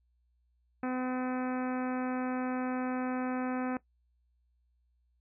harmonic tone, 254.3 Hz, C4, 49 cents flat, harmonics 1 / 2 / 3 / 4 / 5 / 6 / 7 / 8 / 9 / 10, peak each -32 / -40 / -40 / -46 / -44 / -46 / -50 / -54 / -53 / -54 dBFS, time 0.83-3.77 s, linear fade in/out 2 ms, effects noise-tail reverb RT60 0.1 s tail -18 dB re dry + added 60 Hz sine -69 dBFS peak until 5.2 s

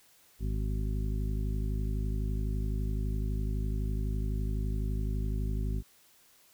harmonic tone with a mistuned harmonic, 51.91 Hz, G#1, in tune, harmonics 1 / 2 / 3 / 4 / 5 / 7, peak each -30 / -36 / -40 / -42 / -44 / -47 dBFS, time 0.39-5.83 s, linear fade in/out 50 ms, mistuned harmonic 7, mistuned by +60 cents, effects white hiss -62 dBFS RMS until 6.53 s

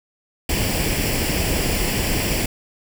pink noise with comb filter, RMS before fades -21 dBFS, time 0.49-2.46 s, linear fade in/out 5 ms, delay 0.39 ms, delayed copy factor +0.6, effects none

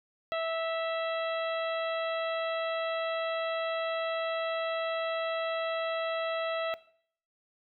harmonic tone with a mistuned harmonic, 655 Hz, E5, 11 cents flat, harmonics 1 / 2 / 3 / 4 / 5 / 6, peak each -30 / -36 / -40 / -42 / -44 / -46 dBFS, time 0.32-6.74 s, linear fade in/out 0 ms, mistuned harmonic 4, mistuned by +27 cents, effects noise-tail reverb RT60 0.6 s tail -19 dB re dry

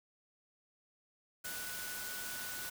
sine tone in noise, 1480 Hz, F#6, in tune, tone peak -46 dBFS, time 1.44-2.7 s, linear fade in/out 10 ms, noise white, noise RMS -43 dBFS, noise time 1.44-2.7 s, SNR -6 dB, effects none

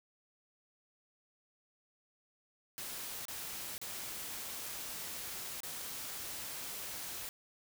white noise with dropouts, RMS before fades -43 dBFS, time 2.78-7.29 s, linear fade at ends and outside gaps 0 ms, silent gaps 3.253-3.283 / 3.78-3.815 / 5.604-5.633 s, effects none

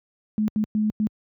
sine tone bursts at uneven times, 213.6 Hz, G#3, 49 cents sharp, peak -19 dBFS, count 4, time 0.38-0.48 / 0.56-0.64 / 0.75-0.9 / 1-1.07 s, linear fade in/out 0 ms, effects high-pass 80 Hz 12 dB/octave

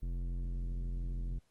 triangle tone with tanh clipping, 43.65 Hz, F1, in tune, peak -36 dBFS, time 0.02-1.39 s, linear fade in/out 10 ms, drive 17 dB, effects pink hiss -75 dBFS RMS until 1.5 s + Opus 32 kbps

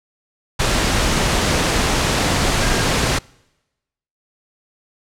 sine tone in noise, 1613 Hz, G6, 49 cents sharp, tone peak -28 dBFS, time 2.61-2.85 s, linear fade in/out 10 ms, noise pink, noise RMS -17 dBFS, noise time 0.59-3.19 s, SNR -14 dB, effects noise-tail reverb RT60 1.0 s tail -26 dB re dry + low-pass 8000 Hz 12 dB/octave

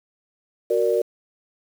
sine chord, Gb augmented, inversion none, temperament equal, 370 / 466.2 / 587.3 Hz, Gb4 / Bb4 / D5, 0 / 0 / 0 cents, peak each -23 / -20 / -23 dBFS, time 0.7-1.02 s, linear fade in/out 5 ms, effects 7-bit

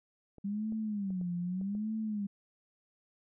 clicks, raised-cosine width 2 ms, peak -38 dBFS, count 6, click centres 0.383 / 0.723 / 1.105 / 1.213 / 1.613 / 1.751 s
sine tone with vibrato, 196 Hz, G3, in tune, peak -32 dBFS, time 0.44-2.27 s, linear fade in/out 10 ms, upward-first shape sine, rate 0.82 Hz, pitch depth 200 cents each way
effects none

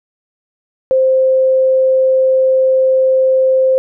sine tone, 523.3 Hz, C5, in tune, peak -8 dBFS, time 0.91-3.78 s, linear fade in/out 0 ms, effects none

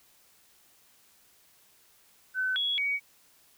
sine tone with pitch steps, 1517 / 3349 / 2254 Hz, F#6 / G#7 / C#7, +43 / +14 / +28 cents, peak -26 dBFS, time 2.34-3 s, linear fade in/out 50 ms, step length 220 ms, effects white hiss -62 dBFS RMS until 3.57 s

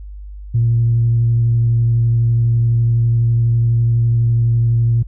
sine tone with vibrato, 116.54 Hz, A#2, in tune, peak -10 dBFS, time 0.54-5.03 s, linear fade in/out 10 ms, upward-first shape square, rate 12 Hz, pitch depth 10 cents each way, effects tanh soft clip ceiling -6 dBFS + added 50 Hz sine -29 dBFS peak until 5.07 s

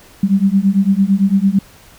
sine beating tone pair, 191.4 / 200.3 Hz, G3 / G3, -41 / +38 cents, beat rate 8.9 Hz, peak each -13 dBFS, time 0.23-1.59 s, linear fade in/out 5 ms, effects pink hiss -44 dBFS RMS until 1.98 s

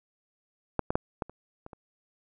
clicks, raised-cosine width 1 ms, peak -11 / -14 / -10 / -16 / -30 / -28 / -30 dBFS, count 7, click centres 0.793 / 0.905 / 0.955 / 1.222 / 1.296 / 1.664 / 1.732 s, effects none

